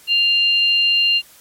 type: tone pair together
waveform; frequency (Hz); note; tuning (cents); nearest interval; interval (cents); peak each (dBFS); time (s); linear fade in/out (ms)
sine; 2794 / 4186; F7 / C8; 0 / 0; perfect fifth; 700; -13 / -21; 0.07-1.22; 50
effects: white hiss -47 dBFS RMS until 1.4 s + MP3 64 kbps